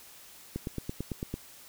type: click train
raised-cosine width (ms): 3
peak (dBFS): -20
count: 8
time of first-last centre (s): 0.56-1.34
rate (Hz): 8.97
effects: white hiss -52 dBFS RMS until 1.68 s